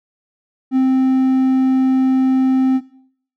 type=tone; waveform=triangle; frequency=261.6 Hz; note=C4; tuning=in tune; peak=-9 dBFS; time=0.71-2.81 s; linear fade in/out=50 ms; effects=noise-tail reverb RT60 0.6 s tail -17 dB re dry